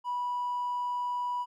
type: tone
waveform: triangle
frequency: 980 Hz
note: B5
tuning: 14 cents flat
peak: -26 dBFS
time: 0.04-1.46 s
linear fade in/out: 50 ms
effects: tanh soft clip ceiling -26 dBFS